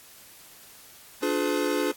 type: chord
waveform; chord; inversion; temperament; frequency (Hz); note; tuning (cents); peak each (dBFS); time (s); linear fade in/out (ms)
square; D diminished seventh; none; just; 293.7 / 352.4 / 422.9 / 507.5; D4 / F4 / Ab4 / Cb5; 0 / +16 / +31 / +47; -29 / -31 / -30 / -31; 1.22-1.92; 10
effects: white hiss -50 dBFS RMS until 1.96 s + AAC 64 kbps